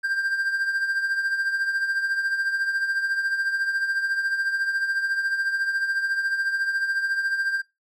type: tone with tremolo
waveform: triangle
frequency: 1586 Hz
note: G6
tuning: 20 cents sharp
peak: -18 dBFS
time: 0.03-7.62 s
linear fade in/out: 20 ms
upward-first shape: triangle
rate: 14 Hz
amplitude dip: 65%
effects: noise-tail reverb RT60 0.2 s tail -20 dB re dry